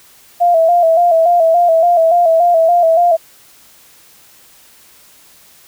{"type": "tone with vibrato", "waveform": "sine", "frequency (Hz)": 676, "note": "E5", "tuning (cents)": 43, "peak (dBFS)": -7, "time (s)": [0.4, 3.17], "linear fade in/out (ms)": 20, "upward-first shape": "square", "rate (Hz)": 3.5, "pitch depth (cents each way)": 59, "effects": ["white hiss -45 dBFS RMS until 5.67 s"]}